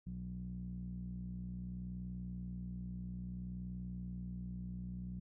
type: tone with low-pass filter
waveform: sawtooth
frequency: 60.6 Hz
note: B1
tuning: 32 cents flat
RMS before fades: -44 dBFS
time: 0.06-5.2 s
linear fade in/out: 10 ms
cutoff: 170 Hz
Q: 9.1
effects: none